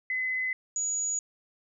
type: tone pair in turn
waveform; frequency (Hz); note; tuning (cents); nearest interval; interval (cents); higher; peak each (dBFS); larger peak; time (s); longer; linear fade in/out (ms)
sine; 2029 / 6825; B6 / G#8; +46 / +46; octave + major sixth; 2100; second; -27; neither; 0.1-0.53 / 0.76-1.19; neither; 2
effects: none